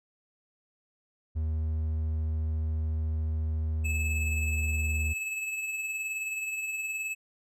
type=tone with pitch glide; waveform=triangle; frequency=78.5 to 77.87 Hz; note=D#2 to D#2; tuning=+16 to +2 cents; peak=-25 dBFS; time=1.35-5.14 s; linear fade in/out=20 ms; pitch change=-14 cents; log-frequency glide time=3.88-4.97 s
type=tone with tremolo; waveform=square; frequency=2600 Hz; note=E7; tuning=24 cents flat; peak=-30 dBFS; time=3.84-7.15 s; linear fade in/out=20 ms; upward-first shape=triangle; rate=19 Hz; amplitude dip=45%
effects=low-pass 12000 Hz 12 dB/octave